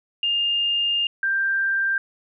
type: tone pair in turn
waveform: sine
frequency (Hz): 2816 / 1580.4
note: F7 / G6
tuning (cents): +14 / +14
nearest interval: minor seventh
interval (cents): 1000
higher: first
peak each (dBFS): -19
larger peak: neither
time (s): 0.23-1.07 / 1.23-1.98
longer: first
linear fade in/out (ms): 2
effects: none